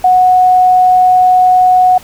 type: tone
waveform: sine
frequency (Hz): 735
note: F#5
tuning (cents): -12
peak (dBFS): -4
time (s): 0.04-1.98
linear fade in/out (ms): 5
effects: pink hiss -36 dBFS RMS until 2.03 s